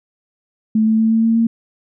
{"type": "tone with pitch steps", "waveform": "sine", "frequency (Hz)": [218.5, 220.5, 222.6, 224.6, 226.7, 228.8], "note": ["A3", "A3", "A3", "A3", "A#3", "A#3"], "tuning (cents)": [-12, 4, 20, 36, -48, -32], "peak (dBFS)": -11, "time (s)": [0.75, 1.47], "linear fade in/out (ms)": 5, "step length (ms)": 120, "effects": []}